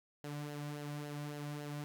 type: tone with flanger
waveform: sawtooth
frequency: 146.83 Hz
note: D3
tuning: in tune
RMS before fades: -43 dBFS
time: 0.24-1.84 s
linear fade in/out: 0 ms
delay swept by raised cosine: 0.83 to 2.43 ms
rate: 3.6 Hz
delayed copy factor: -0.55
effects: none